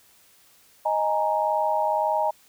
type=chord; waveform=sine; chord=D# suspended fourth; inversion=none; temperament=equal; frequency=622.3 / 830.6 / 932.3 Hz; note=D#5 / G#5 / A#5; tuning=0 / 0 / 0 cents; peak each=-25 dBFS; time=0.85-2.31 s; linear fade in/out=10 ms; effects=white hiss -57 dBFS RMS until 2.48 s